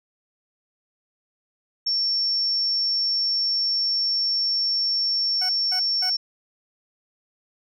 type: tone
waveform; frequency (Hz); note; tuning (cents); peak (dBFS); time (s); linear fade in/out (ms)
sine; 5450; F8; -43; -20; 1.86-6.17; 10
type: tone bursts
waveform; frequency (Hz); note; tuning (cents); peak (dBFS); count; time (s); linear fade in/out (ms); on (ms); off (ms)
20% pulse; 740; F#5; 0; -26; 3; 5.41-6.102; 10; 84; 220
effects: none